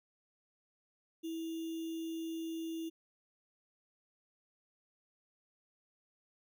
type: tone with sample-and-hold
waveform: sine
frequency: 327 Hz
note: E4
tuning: 14 cents flat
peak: -37 dBFS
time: 1.23-2.9 s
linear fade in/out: 20 ms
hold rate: 3150 Hz
effects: none